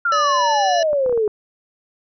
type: exponential sweep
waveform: sine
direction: down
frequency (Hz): 1424 to 412.8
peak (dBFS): -15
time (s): 0.05-1.28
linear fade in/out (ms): 5
type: harmonic tone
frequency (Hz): 580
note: D5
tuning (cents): -22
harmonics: 1 / 3 / 5 / 7 / 9 / 10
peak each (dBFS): -22 / -27 / -29 / -30 / -32 / -32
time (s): 0.12-0.83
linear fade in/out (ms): 2
type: clicks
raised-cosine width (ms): 1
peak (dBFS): -19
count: 6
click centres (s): 0.931 / 1.062 / 1.095 / 1.126 / 1.176 / 1.278
effects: none